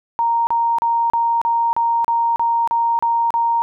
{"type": "tone bursts", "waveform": "sine", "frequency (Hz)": 930, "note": "A#5", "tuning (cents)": -4, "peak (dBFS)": -14, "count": 11, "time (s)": [0.19, 3.62], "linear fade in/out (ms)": 0, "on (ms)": 280, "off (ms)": 35, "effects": []}